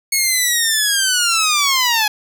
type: linear sweep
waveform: 10% pulse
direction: down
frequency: 2197 to 830.6 Hz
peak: -5 dBFS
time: 0.12-2.08 s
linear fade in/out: 5 ms
effects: none